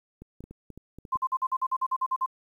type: clicks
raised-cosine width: 3 ms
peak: -30 dBFS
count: 9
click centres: 0.22 / 0.406 / 0.44 / 0.51 / 0.703 / 0.776 / 0.986 / 1.052 / 1.157 s
type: tone bursts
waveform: sine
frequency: 1046.5 Hz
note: C6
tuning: in tune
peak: -23 dBFS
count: 12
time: 1.12-2.262 s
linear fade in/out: 10 ms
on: 53 ms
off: 46 ms
effects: 10-bit